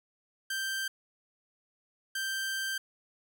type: tone bursts at uneven times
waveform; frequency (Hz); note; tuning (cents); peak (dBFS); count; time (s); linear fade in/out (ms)
sawtooth; 1568; G6; 0; -28; 2; 0.5-0.88 / 2.15-2.78; 5
effects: none